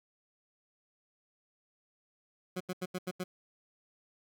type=tone bursts; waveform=20% pulse; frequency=182.6 Hz; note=F#3; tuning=23 cents flat; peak=-29 dBFS; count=6; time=2.56-3.24 s; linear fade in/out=10 ms; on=45 ms; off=82 ms; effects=none